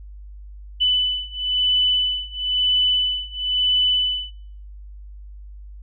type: beating tone pair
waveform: sine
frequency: 2994 / 2995 Hz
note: F#7 / F#7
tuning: +20 / +20 cents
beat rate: 1 Hz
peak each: -20 / -21 dBFS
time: 0.8-4.31 s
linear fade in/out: 20 ms
effects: noise-tail reverb RT60 0.6 s tail -26 dB re dry + added 50 Hz sine -36 dBFS peak until 5.82 s